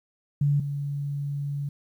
sine tone pair in turn, 143.7 / 142.54 Hz, D3 / C#3, -37 / +49 cents, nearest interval unison, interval 14 cents, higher first, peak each -19 / -27 dBFS, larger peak first, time 0.41-0.6 / 0.6-1.69 s, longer second, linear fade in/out 5 ms, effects 10-bit

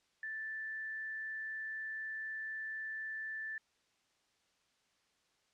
sine tone with frequency modulation, 1760 Hz, A6, in tune, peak -39 dBFS, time 0.23-3.58 s, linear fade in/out 2 ms, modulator 104 Hz, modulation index 0.2, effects white hiss -75 dBFS RMS until 5.53 s + low-pass 6000 Hz 12 dB/octave

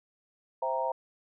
sine chord, C dominant seventh, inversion none, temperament equal, 523.3 / 659.3 / 784 / 932.3 Hz, C5 / E5 / G5 / Bb5, 0 / 0 / 0 / 0 cents, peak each -33 / -34 / -37 / -31 dBFS, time 0.62-0.92 s, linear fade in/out 5 ms, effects none

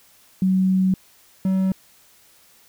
sine / triangle tone pair in turn, 187.9 / 189.64 Hz, F#3 / F#3, +27 / +43 cents, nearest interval unison, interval 16 cents, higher second, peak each -15 dBFS, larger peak neither, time 0.42-0.94 / 1.45-1.72 s, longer first, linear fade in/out 2 ms, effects white hiss -54 dBFS RMS until 2.68 s

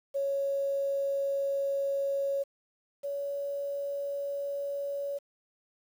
sine tone pair in turn, 554.4 / 563.4 Hz, C#5 / C#5, 0 / +28 cents, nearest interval unison, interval 28 cents, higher second, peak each -27 / -31 dBFS, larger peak first, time 0.14-2.44 / 3.03-5.19 s, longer first, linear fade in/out 20 ms, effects 9-bit

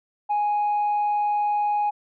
sine tone, 830.6 Hz, G#5, in tune, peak -18 dBFS, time 0.29-1.91 s, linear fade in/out 20 ms, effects tanh soft clip ceiling -18 dBFS

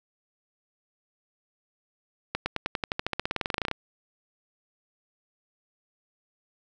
accelerating click train, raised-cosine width 0.3 ms, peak -11 dBFS, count 23, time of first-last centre 2.35-3.713 s, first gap 110 ms, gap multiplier 0.94, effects none

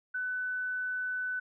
sine tone, 1500 Hz, F#6, 23 cents sharp, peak -31 dBFS, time 0.14-1.4 s, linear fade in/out 10 ms, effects none

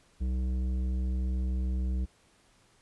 triangle tone with tanh clipping, 63.3 Hz, B1, 43 cents sharp, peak -29 dBFS, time 0.2-2.06 s, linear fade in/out 20 ms, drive 15 dB, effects pink hiss -64 dBFS RMS until 2.81 s + resampled to 24000 Hz

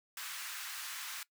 pink high-pass noise, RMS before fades -43 dBFS, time 0.17-1.23 s, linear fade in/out 2 ms, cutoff 1200 Hz, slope 24 dB/octave, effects noise-tail reverb RT60 0.1 s tail -20 dB re dry

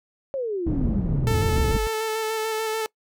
sine exponential sweep, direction down, 562 to 45.2 Hz, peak -24 dBFS, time 0.34-1.87 s, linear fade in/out 0 ms
pink low-pass noise, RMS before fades -25 dBFS, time 0.66-1.78 s, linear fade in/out 10 ms, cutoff 270 Hz, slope 12 dB/octave
sawtooth tone with vibrato, 440 Hz, A4, in tune, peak -20 dBFS, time 1.27-2.86 s, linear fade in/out 0 ms, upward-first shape square, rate 6.8 Hz, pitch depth 17 cents each way
effects noise-tail reverb RT60 0.1 s tail -23 dB re dry

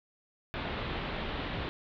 pink low-pass noise, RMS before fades -36 dBFS, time 0.54-1.69 s, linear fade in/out 0 ms, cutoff 3900 Hz, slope 48 dB/octave, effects none

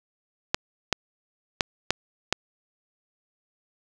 clicks, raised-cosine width 0.2 ms, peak -3 dBFS, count 5, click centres 0.545 / 0.927 / 1.608 / 1.906 / 2.326 s, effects none

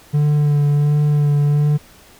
triangle tone with vibrato, 146.83 Hz, D3, in tune, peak -10 dBFS, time 0.13-1.78 s, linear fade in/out 20 ms, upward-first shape sine, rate 1.4 Hz, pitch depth 20 cents each way, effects pink hiss -46 dBFS RMS until 2.19 s

